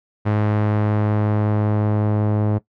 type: tone with low-pass filter sweep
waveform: sawtooth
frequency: 105.4 Hz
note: G#2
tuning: 26 cents sharp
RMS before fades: -19 dBFS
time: 0.25-2.59 s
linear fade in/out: 20 ms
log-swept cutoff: 1700 to 770 Hz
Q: 0.77
effects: noise-tail reverb RT60 0.1 s tail -17 dB re dry